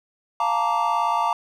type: chord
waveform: triangle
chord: Bb major seventh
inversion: second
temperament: just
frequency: 699.2 / 874.1 / 932.3 / 1165.4 Hz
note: F5 / A5 / Bb5 / D6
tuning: +2 / -12 / 0 / -14 cents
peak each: -25 / -24 / -21 / -23 dBFS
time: 0.4-1.33 s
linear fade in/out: 2 ms
effects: none